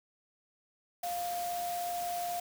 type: tone in noise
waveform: sine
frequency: 702 Hz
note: F5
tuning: 9 cents sharp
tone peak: -33 dBFS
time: 1.03-2.4 s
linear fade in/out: 5 ms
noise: white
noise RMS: -43 dBFS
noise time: 1.03-2.4 s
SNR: +7 dB
effects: none